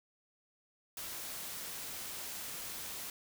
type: noise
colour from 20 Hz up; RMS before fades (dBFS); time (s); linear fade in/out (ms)
white; -43; 0.97-3.1; 2
effects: none